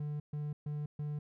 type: tone bursts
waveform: triangle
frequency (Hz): 148.3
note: D3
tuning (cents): +17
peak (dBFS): -33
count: 4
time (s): 0-1.19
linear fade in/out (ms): 5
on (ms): 200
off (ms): 130
effects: none